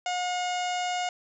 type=harmonic tone; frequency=720 Hz; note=F#5; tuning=47 cents flat; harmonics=1 / 2 / 3 / 4 / 5 / 6 / 7 / 8 / 9 / 10; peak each=-28 / -39 / -37 / -37 / -44 / -47 / -45 / -50 / -45 / -44 dBFS; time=0.06-1.09 s; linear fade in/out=2 ms; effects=none